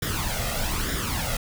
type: noise with flanger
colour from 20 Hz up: pink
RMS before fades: -27 dBFS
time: 0.02-1.37 s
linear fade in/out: 5 ms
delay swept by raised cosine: 0.56 to 1.56 ms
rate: 1.1 Hz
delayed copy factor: +0.65
effects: none